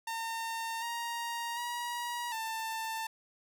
sawtooth tone with pitch steps, 910 / 937 / 958 / 892 Hz, A#5 / A#5 / A#5 / A5, -42 / +9 / +47 / +23 cents, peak -31 dBFS, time 0.07-3.07 s, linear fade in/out 5 ms, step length 750 ms, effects none

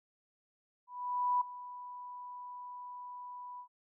sine tone with ADSR envelope, 987 Hz, B5, 1 cent flat, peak -26 dBFS, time 0.87-3.68 s, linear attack 540 ms, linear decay 8 ms, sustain -17 dB, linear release 86 ms, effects none

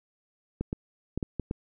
clicks, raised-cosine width 3 ms, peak -17 dBFS, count 6, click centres 0.61 / 0.729 / 1.176 / 1.228 / 1.397 / 1.511 s, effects none

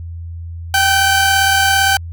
sawtooth tone pair together, 784 / 1530.4 Hz, G5 / G6, 0 / -42 cents, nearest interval octave, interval 1158 cents, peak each -10 dBFS, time 0.74-1.97 s, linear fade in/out 2 ms, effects added 84 Hz sine -25 dBFS peak until 2.12 s

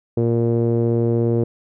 sawtooth tone with low-pass filter, 116.8 Hz, A#2, 4 cents sharp, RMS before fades -18 dBFS, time 0.17-1.44 s, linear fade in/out 5 ms, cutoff 430 Hz, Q 3.6, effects none

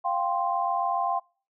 sine chord, F suspended second, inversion none, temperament just, 698.5 / 785.8 / 1047.7 Hz, F5 / G5 / C6, 0 / +4 / +2 cents, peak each -28 dBFS, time 0.04-1.2 s, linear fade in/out 20 ms, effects noise-tail reverb RT60 0.4 s tail -26 dB re dry

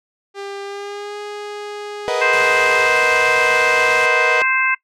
sawtooth tone with pitch glide, 398.4 to 414.1 Hz, G4 to G#4, +28 to -5 cents, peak -23 dBFS, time 0.34-2.89 s, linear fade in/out 50 ms, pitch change +67 cents, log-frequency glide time 0.63-1.19 s
35% pulse chord, B major seventh, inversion third, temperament equal with one note detuned, 466.2 / 493.9 / 625.5 / 740 Hz, A#4 / B4 / D#5 / F#5, 0 / 0 / +9 / 0 cents, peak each -22 / -20 / -21 / -24 dBFS, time 2.08-4.42 s, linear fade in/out 0 ms
harmonic tone, 523 Hz, C5, 1 cent flat, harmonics 2 / 3 / 4 / 5, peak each -22 / -19 / -19 / -20 dBFS, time 2.21-4.75 s, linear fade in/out 10 ms
white noise, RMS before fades -26 dBFS, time 2.33-4.06 s, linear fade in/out 2 ms
effects noise-tail reverb RT60 0.1 s tail -20 dB re dry + low-pass 6000 Hz 12 dB/octave

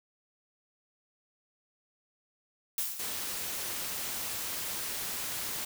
blue noise with exponential decay, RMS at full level -30 dBFS, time 2.78-3.43 s, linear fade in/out 1 ms, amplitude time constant 140 ms
white noise, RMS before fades -36 dBFS, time 2.99-5.65 s, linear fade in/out 5 ms
effects none

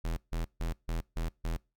square tone bursts, 41.28 Hz, E1, 3 cents sharp, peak -31 dBFS, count 6, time 0.04-1.57 s, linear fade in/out 10 ms, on 130 ms, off 150 ms, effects noise-tail reverb RT60 0.3 s tail -26 dB re dry

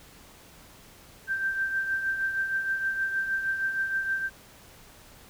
sine tone with tremolo, 1568 Hz, G6, in tune, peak -23 dBFS, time 1.27-4.3 s, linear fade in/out 50 ms, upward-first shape triangle, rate 6.4 Hz, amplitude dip 60%, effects pink hiss -52 dBFS RMS until 5.29 s

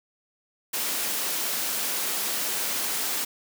white high-pass noise, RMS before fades -28 dBFS, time 0.73-3.25 s, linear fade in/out 10 ms, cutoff 180 Hz, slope 24 dB/octave, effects none

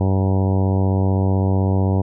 harmonic tone, 95.8 Hz, G2, 39 cents flat, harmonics 1 / 2 / 3 / 4 / 5 / 6 / 7 / 8 / 9 / 10, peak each -16 / -22 / -26 / -28 / -30 / -32 / -33 / -34 / -35 / -36 dBFS, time 0-2.02 s, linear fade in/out 10 ms, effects none

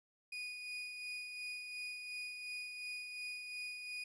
35% pulse tone with tremolo, 2468 Hz, D#7, 15 cents flat, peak -39 dBFS, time 0.32-4.04 s, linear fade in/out 5 ms, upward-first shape sine, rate 2.8 Hz, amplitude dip 40%, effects resampled to 22050 Hz + 13-bit

